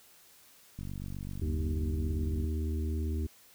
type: click train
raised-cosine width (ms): 5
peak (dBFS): -28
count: 80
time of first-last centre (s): 0.79-2.443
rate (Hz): 47.8
type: harmonic tone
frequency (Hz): 77.78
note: D#2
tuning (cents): 0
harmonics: 1 / 3 / 4 / 5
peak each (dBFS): -30 / -40 / -42 / -44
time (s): 1.41-3.27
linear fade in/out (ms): 10
effects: white hiss -59 dBFS RMS until 3.54 s